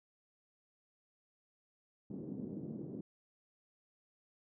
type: band-pass noise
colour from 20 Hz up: white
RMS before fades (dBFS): -44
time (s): 2.1-3.01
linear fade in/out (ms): 5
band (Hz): 140 to 320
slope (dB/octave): 24
effects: none